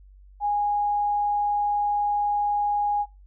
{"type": "tone", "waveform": "sine", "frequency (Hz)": 824, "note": "G#5", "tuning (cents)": -14, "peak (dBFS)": -21, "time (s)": [0.4, 3.06], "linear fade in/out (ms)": 50, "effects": ["noise-tail reverb RT60 0.2 s tail -19 dB re dry", "added 48 Hz sine -47 dBFS peak until 3.26 s"]}